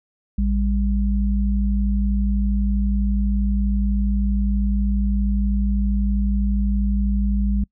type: tone pair together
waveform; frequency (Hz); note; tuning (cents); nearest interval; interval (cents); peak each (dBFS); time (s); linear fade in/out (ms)
sine; 56.16 / 200.6; A1 / G3; +36 / +40; octave + minor seventh; 2204; -18 / -22; 0.38-7.64; 5
effects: noise-tail reverb RT60 0.1 s tail -26 dB re dry